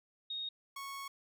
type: tone pair in turn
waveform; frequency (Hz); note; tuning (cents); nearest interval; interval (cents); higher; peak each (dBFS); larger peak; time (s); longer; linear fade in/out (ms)
sine / sawtooth; 3729 / 1103.8; A#7 / C#6; 0 / -8; octave + major sixth; 2108; first; -37 / -38; first; 0.3-0.49 / 0.76-1.08; second; 5
effects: none